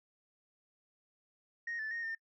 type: tone with pitch steps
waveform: sine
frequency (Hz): 1864 / 1752 / 1856 / 1810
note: A#6 / A6 / A#6 / A6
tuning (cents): -1 / -8 / -8 / +48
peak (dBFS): -35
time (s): 1.67-2.15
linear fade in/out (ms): 5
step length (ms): 120
effects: noise-tail reverb RT60 0.1 s tail -26 dB re dry + tanh soft clip ceiling -33 dBFS